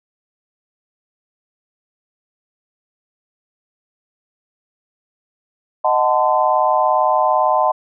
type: chord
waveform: sine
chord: D# diminished seventh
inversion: none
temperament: equal with one note detuned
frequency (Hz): 622.3 / 740 / 880 / 1026.7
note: D#5 / F#5 / A5 / C6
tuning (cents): 0 / 0 / 0 / -33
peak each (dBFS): -18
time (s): 5.84-7.72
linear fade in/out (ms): 10
effects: none